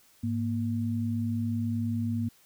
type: tone pair together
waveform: sine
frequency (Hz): 104.37 / 234.3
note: G#2 / A#3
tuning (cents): +9 / +9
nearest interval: octave + major second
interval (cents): 1400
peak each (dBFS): -30 / -29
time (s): 0.23-2.29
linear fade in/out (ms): 10
effects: white hiss -61 dBFS RMS until 2.45 s